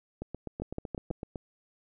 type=two click trains; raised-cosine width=2 ms; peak=-23 / -20 dBFS; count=10 / 4; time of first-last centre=0.22-1.358 / 0.62-1.111 s; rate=7.91 / 6.11 Hz; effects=none